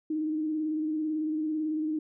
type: tone with vibrato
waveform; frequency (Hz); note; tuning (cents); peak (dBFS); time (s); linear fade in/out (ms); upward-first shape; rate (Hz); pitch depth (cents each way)
sine; 310; D#4; -6; -27; 0.1-1.99; 5; square; 18; 28
effects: none